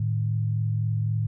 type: tone pair together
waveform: sine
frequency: 109.68 / 153.5 Hz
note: A2 / D#3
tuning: -5 / -23 cents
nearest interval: tritone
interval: 582 cents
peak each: -23 / -30 dBFS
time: 0-1.27 s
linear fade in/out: 5 ms
effects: none